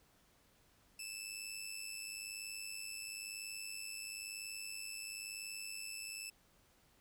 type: tone with amplitude modulation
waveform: 15% pulse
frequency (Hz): 2637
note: E7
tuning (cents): 0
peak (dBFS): -34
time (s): 0.99-6.3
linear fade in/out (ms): 5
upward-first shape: sine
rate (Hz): 101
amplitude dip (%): 60
effects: pink hiss -70 dBFS RMS until 7 s